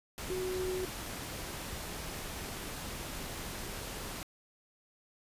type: tone in noise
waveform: sine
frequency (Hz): 370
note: F#4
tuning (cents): 0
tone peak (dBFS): -33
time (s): 0.3-0.85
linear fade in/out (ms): 0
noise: pink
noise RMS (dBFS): -41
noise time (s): 0.18-4.23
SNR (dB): +5
effects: resampled to 32000 Hz